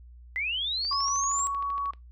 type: linear sweep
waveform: sine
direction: up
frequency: 1975.5 to 7700 Hz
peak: -27 dBFS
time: 0.36-1.47 s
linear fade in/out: 0 ms
type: click train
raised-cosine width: 0.3 ms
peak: -31 dBFS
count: 15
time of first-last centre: 0.85-1.935 s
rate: 12.9 Hz
type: tone with pitch glide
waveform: sine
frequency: 1108.7 to 1123.5 Hz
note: C#6 to C#6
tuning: 0 to +23 cents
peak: -27 dBFS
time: 0.91-1.91 s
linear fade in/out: 5 ms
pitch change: +23 cents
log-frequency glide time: 1.24-1.68 s
effects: noise-tail reverb RT60 0.2 s tail -21 dB re dry + added 60 Hz sine -46 dBFS peak until 2.11 s